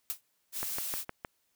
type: noise with exponential decay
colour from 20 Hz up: blue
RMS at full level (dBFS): -30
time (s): 0.1-0.21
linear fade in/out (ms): 0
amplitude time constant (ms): 22
type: noise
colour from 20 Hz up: blue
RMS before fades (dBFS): -36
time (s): 0.52-1.05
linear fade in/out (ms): 50
type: click train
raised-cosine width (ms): 0.5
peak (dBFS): -21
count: 5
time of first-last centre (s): 0.63-1.248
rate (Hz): 6.47
effects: white hiss -75 dBFS RMS until 1.55 s